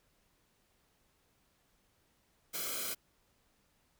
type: noise with comb filter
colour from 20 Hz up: white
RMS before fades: -38 dBFS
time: 2.53-2.95 s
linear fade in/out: 20 ms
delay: 1.1 ms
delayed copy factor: -0.9
effects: pink hiss -73 dBFS RMS until 3.99 s